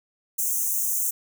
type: high-pass noise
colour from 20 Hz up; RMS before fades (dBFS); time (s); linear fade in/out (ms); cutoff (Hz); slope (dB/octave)
white; -25; 0.38-1.11; 10; 6000; 96
effects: none